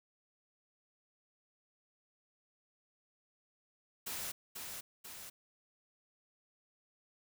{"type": "noise with echo", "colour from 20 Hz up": "white", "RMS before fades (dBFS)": -41, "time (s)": [4.06, 4.32], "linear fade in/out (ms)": 10, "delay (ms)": 490, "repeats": 2, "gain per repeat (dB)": -4, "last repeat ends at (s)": 5.3, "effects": []}